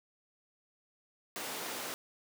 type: high-pass noise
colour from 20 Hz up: pink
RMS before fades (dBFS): -40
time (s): 1.36-1.94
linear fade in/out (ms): 0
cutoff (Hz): 360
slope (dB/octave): 12
effects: none